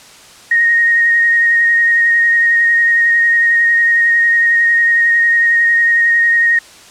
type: tone with vibrato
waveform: sine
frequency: 1864.7 Hz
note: A#6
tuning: in tune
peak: -8 dBFS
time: 0.51-6.59 s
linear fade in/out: 5 ms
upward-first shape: sine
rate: 11 Hz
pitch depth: 15 cents each way
effects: white hiss -39 dBFS RMS until 6.9 s + low-pass 8000 Hz 12 dB/octave